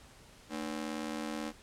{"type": "ring-modulated tone", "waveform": "sawtooth", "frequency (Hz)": 264, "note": "C4", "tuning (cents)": 16, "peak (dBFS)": -29, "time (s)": [0.49, 1.53], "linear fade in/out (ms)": 50, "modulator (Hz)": 39.2, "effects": ["pink hiss -57 dBFS RMS until 1.62 s", "low-pass 10000 Hz 12 dB/octave"]}